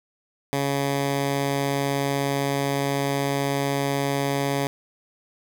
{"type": "tone", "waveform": "10% pulse", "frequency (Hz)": 139.7, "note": "C#3", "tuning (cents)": 14, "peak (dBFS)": -14, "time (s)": [0.53, 4.67], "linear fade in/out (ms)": 0, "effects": []}